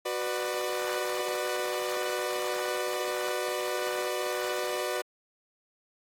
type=chord; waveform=sawtooth; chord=B minor; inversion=second; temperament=equal with one note detuned; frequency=370 / 493.9 / 596.2 Hz; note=F#4 / B4 / D5; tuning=0 / 0 / +26 cents; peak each=-30 dBFS; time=0.05-5.02 s; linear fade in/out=10 ms; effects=AAC 48 kbps